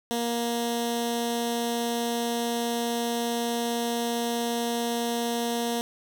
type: tone with notch filter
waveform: 10% pulse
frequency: 235.3 Hz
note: A#3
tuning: 16 cents sharp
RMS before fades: -28 dBFS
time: 0.11-5.81 s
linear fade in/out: 0 ms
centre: 1300 Hz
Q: 0.95
effects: none